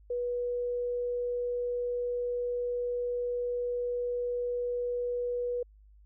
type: tone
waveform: sine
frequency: 487.1 Hz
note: B4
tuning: 24 cents flat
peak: -29 dBFS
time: 0.1-5.63 s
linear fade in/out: 5 ms
effects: added 51 Hz sine -54 dBFS peak until 6.05 s